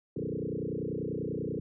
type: tone with frequency modulation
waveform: sine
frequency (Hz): 295.9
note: D4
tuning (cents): +13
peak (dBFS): -31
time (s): 0.16-1.6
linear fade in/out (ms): 5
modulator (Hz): 30.3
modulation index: 5.9
effects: none